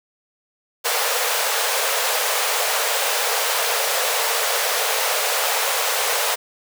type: high-pass noise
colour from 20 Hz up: pink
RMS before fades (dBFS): -21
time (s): 0.84-6.36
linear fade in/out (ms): 20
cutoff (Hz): 440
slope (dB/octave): 96
effects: none